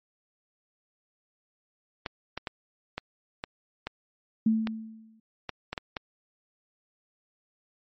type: clicks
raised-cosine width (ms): 0.3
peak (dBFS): -16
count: 11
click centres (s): 2.062 / 2.376 / 2.472 / 2.98 / 3.439 / 3.87 / 4.672 / 5.493 / 5.73 / 5.778 / 5.968
type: tone with exponential decay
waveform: sine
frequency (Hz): 221.3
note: A3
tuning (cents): +10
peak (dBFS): -18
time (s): 4.46-5.2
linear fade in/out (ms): 5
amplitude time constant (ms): 160
effects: MP3 32 kbps